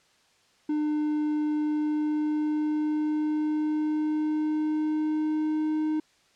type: tone with pitch glide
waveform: triangle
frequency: 301.6 to 309.2 Hz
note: D4 to D#4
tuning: +46 to -11 cents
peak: -22 dBFS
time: 0.69-6 s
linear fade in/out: 5 ms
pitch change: +43 cents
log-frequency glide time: 1.52-5.79 s
effects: white hiss -63 dBFS RMS until 6.35 s + low-pass 6000 Hz 12 dB/octave